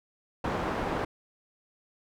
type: low-pass noise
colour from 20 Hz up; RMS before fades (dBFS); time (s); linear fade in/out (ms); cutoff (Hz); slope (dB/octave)
white; -31; 0.44-1.05; 5; 900; 12
effects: none